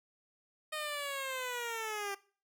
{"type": "linear sweep", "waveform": "10% pulse", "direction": "down", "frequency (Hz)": [620, 392.5], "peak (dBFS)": -28, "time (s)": [0.72, 2.15], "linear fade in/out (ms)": 10, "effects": ["noise-tail reverb RT60 0.4 s tail -20 dB re dry"]}